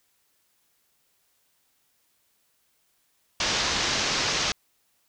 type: low-pass noise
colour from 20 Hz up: white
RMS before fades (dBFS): -26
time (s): 3.4-4.52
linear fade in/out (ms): 2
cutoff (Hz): 6300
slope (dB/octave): 48
effects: white hiss -69 dBFS RMS until 5.08 s